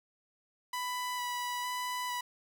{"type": "tone with vibrato", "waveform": "sawtooth", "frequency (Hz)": 987.8, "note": "B5", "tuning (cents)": 0, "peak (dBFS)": -30, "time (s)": [0.73, 2.21], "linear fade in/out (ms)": 5, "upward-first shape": "square", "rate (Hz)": 1.1, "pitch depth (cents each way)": 11, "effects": ["10-bit"]}